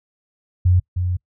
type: tone pair in turn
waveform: sine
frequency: 90.4 / 89.98 Hz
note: F#2 / F#2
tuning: -40 / -48 cents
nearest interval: unison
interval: 8 cents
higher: first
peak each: -11 / -18 dBFS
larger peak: first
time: 0.65-0.8 / 0.96-1.17 s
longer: second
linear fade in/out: 10 ms
effects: noise-tail reverb RT60 0.1 s tail -26 dB re dry